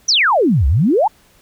sine exponential two-way sweep, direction down then up, 6272 to 61.74 to 947 Hz, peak -10 dBFS, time 0.08-1.08 s, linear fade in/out 10 ms, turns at 0.67 s, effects pink hiss -52 dBFS RMS until 1.41 s

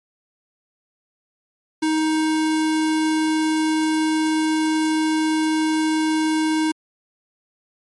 square tone, 313.8 Hz, D#4, 15 cents sharp, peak -18 dBFS, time 1.82-6.72 s, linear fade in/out 10 ms, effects MP3 48 kbps

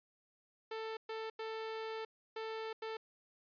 sawtooth tone bursts at uneven times, 443.2 Hz, A4, 13 cents sharp, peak -36 dBFS, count 5, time 0.71-0.97 / 1.09-1.3 / 1.39-2.05 / 2.36-2.73 / 2.82-2.97 s, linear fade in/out 5 ms, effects resampled to 11025 Hz

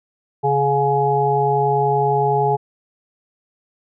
harmonic tone with a mistuned harmonic, 140 Hz, C#3, 18 cents sharp, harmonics 1 / 3 / 5 / 6, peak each -22 / -19 / -23 / -18 dBFS, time 0.43-2.57 s, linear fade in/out 20 ms, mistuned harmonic 5, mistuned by +23 cents, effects none

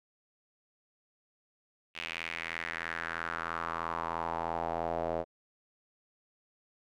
square tone with band-pass filter sweep, 41.54 Hz, E1, 14 cents sharp, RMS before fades -36 dBFS, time 1.94-5.25 s, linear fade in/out 50 ms, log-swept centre 2700 to 590 Hz, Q 3.3, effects none

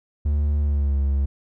triangle tone with pitch glide, 73.42 to 69.3 Hz, D2 to C#2, 0 to 0 cents, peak -16 dBFS, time 0.25-1.26 s, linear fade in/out 10 ms, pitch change -100 cents, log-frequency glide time 0.61-0.97 s, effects none

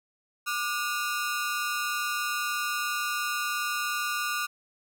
sawtooth ring-modulated tone, 1318.5 Hz, E6, in tune, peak -21 dBFS, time 0.46-4.47 s, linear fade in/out 20 ms, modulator 125 Hz, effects none

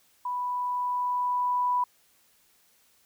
sine tone with level ramp, 987.8 Hz, B5, in tune, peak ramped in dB -28 to -22 dBFS, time 0.25-1.84 s, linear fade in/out 5 ms, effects white hiss -64 dBFS RMS until 3.05 s

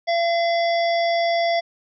harmonic tone, 680 Hz, F5, 46 cents flat, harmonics 1 / 3 / 5 / 7 / 8, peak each -18 / -27 / -32 / -34 / -35 dBFS, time 0.07-1.61 s, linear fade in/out 20 ms, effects none

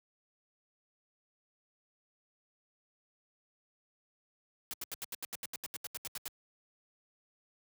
white noise bursts, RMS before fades -40 dBFS, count 16, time 4.71-6.28 s, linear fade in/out 0 ms, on 25 ms, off 78 ms, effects high-pass 80 Hz 12 dB/octave

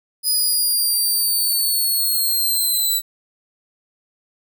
5% pulse linear sweep, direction down, 4999 to 3951 Hz, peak -10 dBFS, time 0.23-3.02 s, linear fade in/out 50 ms, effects none

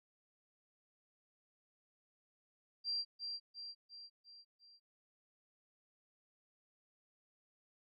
sine tone with echo, 4733 Hz, D8, 13 cents sharp, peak -35 dBFS, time 2.84-3.05 s, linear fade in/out 50 ms, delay 350 ms, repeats 5, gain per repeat -5 dB, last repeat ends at 4.8 s, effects none

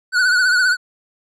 square tone with vibrato, 1480 Hz, F#6, in tune, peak -13 dBFS, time 0.12-0.77 s, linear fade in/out 50 ms, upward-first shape triangle, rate 15 Hz, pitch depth 72 cents each way, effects low-pass 7000 Hz 12 dB/octave

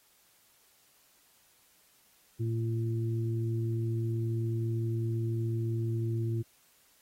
harmonic tone, 114 Hz, A#2, 38 cents flat, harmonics 1 / 2 / 3, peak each -29 / -43 / -37 dBFS, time 2.39-6.43 s, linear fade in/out 20 ms, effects white hiss -65 dBFS RMS until 7.01 s + AAC 48 kbps

